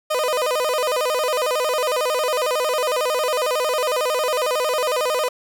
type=tone with vibrato; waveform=30% pulse; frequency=554.4 Hz; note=C#5; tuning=in tune; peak=-16 dBFS; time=0.1-5.29 s; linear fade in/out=10 ms; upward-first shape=square; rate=11 Hz; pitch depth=180 cents each way; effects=none